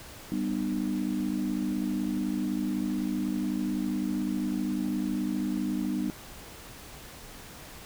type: tone cluster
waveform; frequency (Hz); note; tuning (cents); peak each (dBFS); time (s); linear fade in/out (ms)
sine; 195.6 / 247.5 / 303.4; G3 / B3 / D#4; -4 / +4 / -44; -31; 0.32-6.1; 0
effects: tanh soft clip ceiling -17 dBFS + pink hiss -46 dBFS RMS until 7.85 s